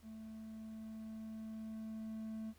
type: tone with level ramp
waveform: triangle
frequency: 220 Hz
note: A3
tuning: in tune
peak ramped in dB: -46 to -39 dBFS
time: 0.02-2.54 s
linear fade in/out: 50 ms
effects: added 77 Hz sine -65 dBFS peak until 2.58 s + pink hiss -69 dBFS RMS until 2.58 s